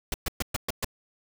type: noise bursts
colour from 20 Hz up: pink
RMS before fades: -28 dBFS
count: 6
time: 0.12-0.846 s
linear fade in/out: 2 ms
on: 21 ms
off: 120 ms
effects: none